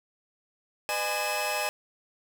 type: tone cluster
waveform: sawtooth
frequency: 503 / 606 / 828 / 1017 / 2577 Hz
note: B4 / D#5 / G#5 / C6 / E7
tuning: +32 / -46 / -5 / -50 / -40 cents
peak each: -35 / -29 / -28 / -37 / -29 dBFS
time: 0.89-1.69 s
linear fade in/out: 0 ms
effects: none